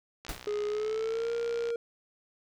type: click train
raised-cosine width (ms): 0.2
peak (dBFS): -26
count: 91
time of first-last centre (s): 0.25-1.704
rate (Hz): 61.9
type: noise with exponential decay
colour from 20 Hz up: pink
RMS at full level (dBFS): -34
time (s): 0.29-0.5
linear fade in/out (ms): 1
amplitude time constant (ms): 45
type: tone with pitch glide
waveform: triangle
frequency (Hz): 416.4 to 467.4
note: G#4 to A#4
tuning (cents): +5 to +5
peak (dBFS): -27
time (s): 0.47-1.76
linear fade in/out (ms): 2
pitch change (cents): +200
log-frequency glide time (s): 0.67-1.32
effects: none